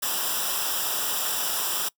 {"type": "noise with comb filter", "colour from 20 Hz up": "white", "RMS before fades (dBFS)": -27, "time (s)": [0.02, 1.89], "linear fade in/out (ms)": 10, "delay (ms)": 0.46, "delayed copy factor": -0.8, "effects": ["noise-tail reverb RT60 0.1 s tail -23 dB re dry"]}